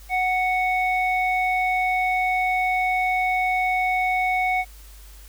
square tone with low-pass filter, 740 Hz, F#5, in tune, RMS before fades -22 dBFS, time 0.09-4.65 s, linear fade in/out 50 ms, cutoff 2000 Hz, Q 4.2, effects added 50 Hz sine -42 dBFS peak until 5.28 s + white hiss -50 dBFS RMS until 5.28 s

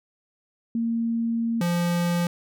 sine / square tone pair in turn, 230.4 / 173.35 Hz, A#3 / F3, -20 / -13 cents, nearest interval perfect fourth, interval 493 cents, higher first, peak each -22 / -22 dBFS, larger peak neither, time 0.75-1.61 / 1.61-2.27 s, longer first, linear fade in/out 2 ms, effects none

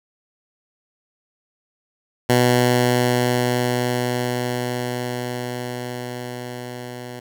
10% pulse tone with level ramp, 123.47 Hz, B2, in tune, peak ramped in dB -5 to -24 dBFS, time 2.29-7.2 s, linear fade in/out 10 ms, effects none

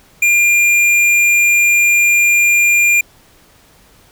sine tone with tanh clipping, 2400 Hz, D7, 37 cents sharp, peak -10 dBFS, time 0.22-3.01 s, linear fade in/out 5 ms, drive 13 dB, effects pink hiss -48 dBFS RMS until 4.11 s

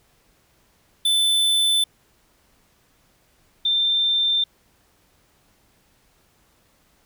square / sine tone pair in turn, 3520 / 3579 Hz, A7 / A7, 0 / +29 cents, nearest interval unison, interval 29 cents, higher second, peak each -17 dBFS, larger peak neither, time 1.05-1.84 / 3.65-4.44 s, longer neither, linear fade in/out 5 ms, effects pink hiss -61 dBFS RMS until 7.05 s

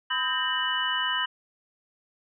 sine tone cluster, 1009 / 1274 / 1582 / 1837 / 2966 Hz, B5 / D#6 / G6 / A#6 / F#7, +37 / +41 / +15 / -26 / +4 cents, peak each -31 / -35 / -31 / -32 / -28 dBFS, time 0.1-1.26 s, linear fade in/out 10 ms, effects none

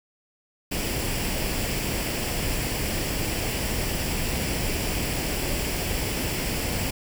pink noise with comb filter, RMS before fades -27 dBFS, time 0.71-6.91 s, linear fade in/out 10 ms, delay 0.39 ms, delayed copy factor +0.5, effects none

